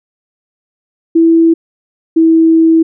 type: tone pair in turn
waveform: sine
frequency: 329.6 / 325.3 Hz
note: E4 / E4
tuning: 0 / -23 cents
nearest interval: unison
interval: 23 cents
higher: first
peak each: -4 dBFS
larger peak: neither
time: 1.15-1.54 / 2.16-2.83 s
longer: second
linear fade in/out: 10 ms
effects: none